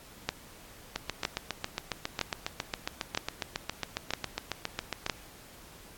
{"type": "two click trains", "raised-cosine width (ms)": 0.2, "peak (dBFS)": [-13, -10], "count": [31, 6], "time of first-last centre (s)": [[0.96, 5.064], [0.29, 5.098]], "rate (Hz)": [7.31, 1.04], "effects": ["pink hiss -52 dBFS RMS until 5.97 s", "AAC 64 kbps"]}